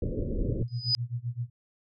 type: low-pass noise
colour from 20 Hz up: pink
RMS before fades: -30 dBFS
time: 0.02-0.63 s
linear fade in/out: 2 ms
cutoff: 560 Hz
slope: 96 dB/octave
type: tone with tremolo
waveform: sine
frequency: 120 Hz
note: B2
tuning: 49 cents flat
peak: -27 dBFS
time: 0.47-1.5 s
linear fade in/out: 20 ms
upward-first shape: sine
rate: 7.7 Hz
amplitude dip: 95%
type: tone with exponential growth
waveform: sine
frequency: 4978 Hz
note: D#8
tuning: in tune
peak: -19 dBFS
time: 0.68-0.95 s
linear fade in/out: 0 ms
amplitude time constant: 57 ms
effects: none